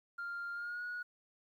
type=tone with pitch glide; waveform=sine; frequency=1396.9 to 1454.5 Hz; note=F6 to F#6; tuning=0 to -30 cents; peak=-37 dBFS; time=0.18-1.03 s; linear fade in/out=10 ms; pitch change=+70 cents; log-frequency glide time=0.53-0.83 s; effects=tanh soft clip ceiling -36 dBFS + 12-bit